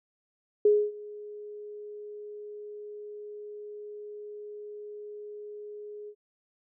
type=tone with ADSR envelope; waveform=sine; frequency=417.5 Hz; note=G#4; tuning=9 cents sharp; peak=-16 dBFS; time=0.65-6.15 s; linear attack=4 ms; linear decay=260 ms; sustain=-23 dB; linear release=66 ms; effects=none